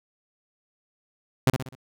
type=tone with echo; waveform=sawtooth; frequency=130.81 Hz; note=C3; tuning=in tune; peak=-12 dBFS; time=1.47-1.5 s; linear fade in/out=2 ms; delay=63 ms; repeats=4; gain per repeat=-7 dB; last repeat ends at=1.752 s; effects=none